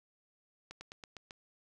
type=slowing click train; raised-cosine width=0.2 ms; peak=-29 dBFS; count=6; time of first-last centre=0.71-1.308 s; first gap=100 ms; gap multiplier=1.09; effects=none